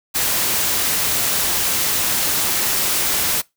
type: noise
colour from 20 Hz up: white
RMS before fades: -19 dBFS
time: 0.14-3.42 s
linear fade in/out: 20 ms
effects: noise-tail reverb RT60 0.2 s tail -23 dB re dry